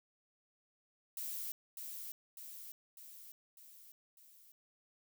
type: noise with echo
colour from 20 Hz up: violet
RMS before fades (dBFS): -42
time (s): 1.17-1.52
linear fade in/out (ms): 2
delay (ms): 600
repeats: 5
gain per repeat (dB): -4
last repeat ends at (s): 4.52
effects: none